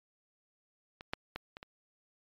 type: clicks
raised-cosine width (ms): 0.3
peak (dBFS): -29 / -17 / -21 / -28 / -29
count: 5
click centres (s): 1.009 / 1.135 / 1.36 / 1.569 / 1.629
effects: MP3 96 kbps